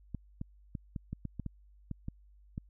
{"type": "clicks", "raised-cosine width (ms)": 5, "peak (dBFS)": -25, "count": 11, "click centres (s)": [0.147, 0.414, 0.752, 0.962, 1.13, 1.253, 1.397, 1.463, 1.913, 2.084, 2.579], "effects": ["added 50 Hz sine -57 dBFS peak until 2.69 s"]}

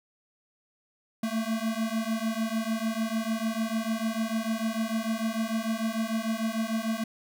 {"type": "beating tone pair", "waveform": "square", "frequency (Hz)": [220, 226.7], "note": ["A3", "A#3"], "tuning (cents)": [0, -48], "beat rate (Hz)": 6.7, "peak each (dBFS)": -31, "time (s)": [1.23, 7.04], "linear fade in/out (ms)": 5, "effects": []}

